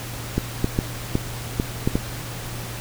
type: clicks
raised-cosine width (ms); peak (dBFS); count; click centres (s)
3; -6; 7; 0.38 / 0.644 / 0.789 / 1.154 / 1.599 / 1.875 / 1.955
effects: added 118 Hz sine -33 dBFS peak until 2.8 s + pink hiss -34 dBFS RMS until 2.8 s